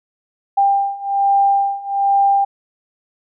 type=beating tone pair; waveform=sine; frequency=794 / 795.2 Hz; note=G5 / G5; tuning=+22 / +25 cents; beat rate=1.2 Hz; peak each=-17 / -15 dBFS; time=0.57-2.45 s; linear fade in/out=10 ms; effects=none